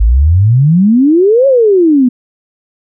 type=exponential two-way sweep; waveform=sine; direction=up then down; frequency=50.1 to 559 to 240 Hz; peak=-4 dBFS; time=0-2.09 s; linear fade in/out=10 ms; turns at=1.47 s; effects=none